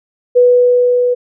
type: tone with level ramp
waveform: sine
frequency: 492.3 Hz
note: B4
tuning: 6 cents flat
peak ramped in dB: -4 to -10 dBFS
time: 0.35-1.15 s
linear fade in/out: 20 ms
effects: none